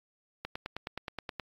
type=click train; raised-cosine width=0.3 ms; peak=-20 dBFS; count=10; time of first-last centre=0.45-1.397 s; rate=9.5 Hz; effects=AAC 32 kbps